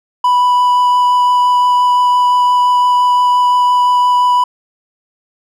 triangle tone with vibrato, 987.8 Hz, B5, in tune, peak -6 dBFS, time 0.24-4.44 s, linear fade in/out 5 ms, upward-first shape triangle, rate 5.8 Hz, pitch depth 8 cents each way, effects none

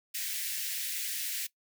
white high-pass noise, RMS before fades -35 dBFS, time 0.14-1.47 s, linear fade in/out 10 ms, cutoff 1700 Hz, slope 48 dB/octave, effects noise-tail reverb RT60 0.1 s tail -19 dB re dry

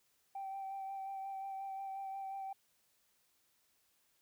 sine tone with vibrato, 778 Hz, G5, 13 cents flat, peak -39 dBFS, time 0.35-2.53 s, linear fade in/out 5 ms, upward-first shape sine, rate 5.6 Hz, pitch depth 18 cents each way, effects tanh soft clip ceiling -37 dBFS + white hiss -75 dBFS RMS until 4.21 s

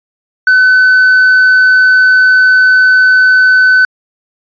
triangle tone with tanh clipping, 1511 Hz, F#6, 36 cents sharp, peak -4 dBFS, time 0.47-3.85 s, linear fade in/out 2 ms, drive 7 dB, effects resampled to 11025 Hz

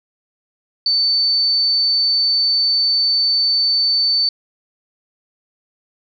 sine tone, 4530 Hz, C#8, 37 cents sharp, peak -13 dBFS, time 0.86-4.29 s, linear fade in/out 2 ms, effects none

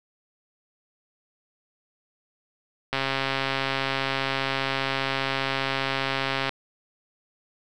click train, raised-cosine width 0.3 ms, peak -9 dBFS, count 482, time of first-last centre 2.93-6.493 s, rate 135 Hz, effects none

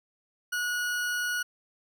40% pulse tone, 1458 Hz, F#6, 26 cents flat, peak -27 dBFS, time 0.52-1.43 s, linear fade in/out 10 ms, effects none

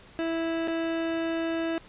30% pulse tone with dropouts, 329 Hz, E4, 3 cents flat, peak -24 dBFS, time 0.19-1.78 s, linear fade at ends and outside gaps 0 ms, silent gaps 0.675-0.681 s, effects pink hiss -52 dBFS RMS until 1.88 s + resampled to 8000 Hz

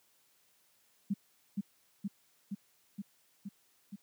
sine tone with echo, 200 Hz, G3, 35 cents sharp, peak -28 dBFS, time 1.1-1.14 s, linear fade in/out 10 ms, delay 470 ms, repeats 6, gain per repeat -2 dB, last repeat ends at 3.96 s, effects white hiss -70 dBFS RMS until 4.02 s + high-pass 100 Hz 12 dB/octave

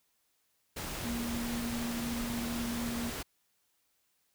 sine tone in noise, 236 Hz, A#3, 22 cents sharp, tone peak -34 dBFS, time 1.04-3.1 s, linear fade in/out 10 ms, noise pink, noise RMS -39 dBFS, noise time 0.76-3.23 s, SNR +2 dB, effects white hiss -75 dBFS RMS until 4.34 s

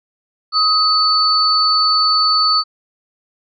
sine tone pair together, 1260 / 4490 Hz, D#6 / C#8, +21 / +21 cents, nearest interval octave + minor seventh, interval 2200 cents, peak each -15 / -13 dBFS, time 0.52-2.64 s, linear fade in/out 50 ms, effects none

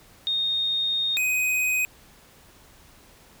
sine / square tone pair in turn, 3695 / 2506 Hz, A#7 / D#7, -16 / +12 cents, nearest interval perfect fifth, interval 672 cents, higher first, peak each -22 / -22 dBFS, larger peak neither, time 0.27-1.17 / 1.17-1.85 s, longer first, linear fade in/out 0 ms, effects pink hiss -53 dBFS RMS until 3.4 s

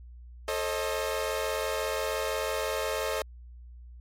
sawtooth chord, A diminished, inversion none, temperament equal with one note detuned, 440 / 536.4 / 622.3 Hz, A4 / C5 / Eb5, 0 / +43 / 0 cents, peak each -29 dBFS, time 0.48-3.22 s, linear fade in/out 2 ms, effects added 60 Hz sine -44 dBFS peak until 4 s + MP3 64 kbps

